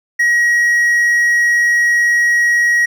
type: tone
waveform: triangle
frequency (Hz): 1901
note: A#6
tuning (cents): +33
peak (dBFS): -8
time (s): 0.19-2.86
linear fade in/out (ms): 10
effects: none